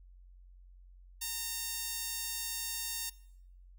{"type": "tone with high-pass filter", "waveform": "sawtooth", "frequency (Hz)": 918, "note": "A#5", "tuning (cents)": -27, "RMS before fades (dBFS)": -38, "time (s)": [1.21, 3.1], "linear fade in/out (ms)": 10, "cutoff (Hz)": 5100, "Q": 0.57, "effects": ["noise-tail reverb RT60 0.8 s tail -22 dB re dry", "added 45 Hz sine -53 dBFS peak until 3.78 s"]}